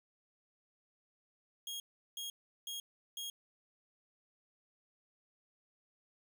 sawtooth tone bursts, 3268 Hz, G#7, 29 cents flat, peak -37 dBFS, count 4, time 1.67-3.3 s, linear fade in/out 2 ms, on 130 ms, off 370 ms, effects none

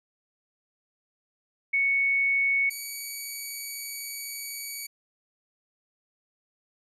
sine / 5% pulse tone pair in turn, 2217 / 2266 Hz, C#7 / C#7, 0 / +37 cents, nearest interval unison, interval 37 cents, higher second, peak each -21 / -24 dBFS, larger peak first, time 1.73-2.7 / 2.7-4.87 s, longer second, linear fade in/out 10 ms, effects resampled to 32000 Hz

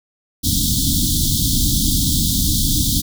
pink band-stop noise, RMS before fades -17 dBFS, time 0.43-3.02 s, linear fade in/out 20 ms, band 310 to 3300 Hz, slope 96 dB/octave, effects none

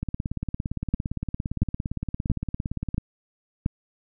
two click trains, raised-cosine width 5 ms, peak -15 / -10 dBFS, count 52 / 5, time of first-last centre 0.03-2.944 / 0.94-3.661 s, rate 17.5 / 1.47 Hz, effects none

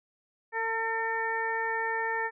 harmonic tone, 451 Hz, A4, 43 cents sharp, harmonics 1 / 2 / 3 / 4 / 5, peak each -35 / -32 / -41 / -31 / -42 dBFS, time 0.52-2.31 s, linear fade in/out 50 ms, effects none

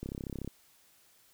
click train, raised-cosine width 3 ms, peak -25 dBFS, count 16, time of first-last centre 0.03-0.476 s, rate 33.6 Hz, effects white hiss -64 dBFS RMS until 1.33 s

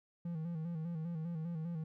triangle tone with vibrato, 164.81 Hz, E3, in tune, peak -35 dBFS, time 0.25-1.84 s, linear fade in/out 5 ms, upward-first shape square, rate 5 Hz, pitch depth 68 cents each way, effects none

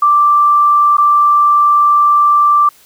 sine tone with dropouts, 1174.7 Hz, D6, in tune, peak -6 dBFS, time 0.02-2.69 s, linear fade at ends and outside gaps 5 ms, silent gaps 0.97-0.981 s, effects white hiss -46 dBFS RMS until 2.85 s

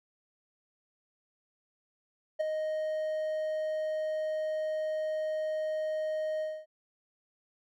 triangle tone with ADSR envelope, 622.3 Hz, D#5, in tune, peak -22 dBFS, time 2.39-6.66 s, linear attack 18 ms, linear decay 8 ms, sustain -6 dB, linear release 250 ms, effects none

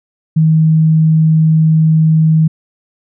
sine tone, 158.6 Hz, D#3, 33 cents sharp, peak -6 dBFS, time 0.36-2.48 s, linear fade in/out 10 ms, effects none

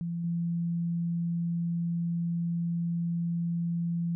sine tone with level steps, 170 Hz, F3, 46 cents flat, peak -30 / -27 dBFS, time 0.01-4.15 s, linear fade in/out 0 ms, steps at 0.24 s, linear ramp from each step 2 ms, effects none

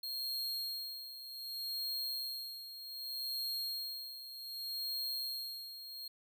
45% pulse tone with tremolo, 4243 Hz, C8, 23 cents sharp, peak -35 dBFS, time 0.03-6.08 s, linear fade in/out 5 ms, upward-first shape sine, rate 0.65 Hz, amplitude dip 70%, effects none

